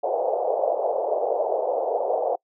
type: band-pass noise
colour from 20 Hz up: pink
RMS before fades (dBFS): -24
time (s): 0.03-2.36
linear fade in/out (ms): 10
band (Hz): 460 to 760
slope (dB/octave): 48
effects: noise-tail reverb RT60 0.1 s tail -26 dB re dry